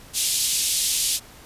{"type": "band-pass noise", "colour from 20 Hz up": "white", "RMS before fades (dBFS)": -23, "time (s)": [0.13, 1.2], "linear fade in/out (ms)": 50, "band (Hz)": [3000, 11000], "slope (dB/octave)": 24, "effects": ["pink hiss -46 dBFS RMS until 1.45 s", "resampled to 32000 Hz"]}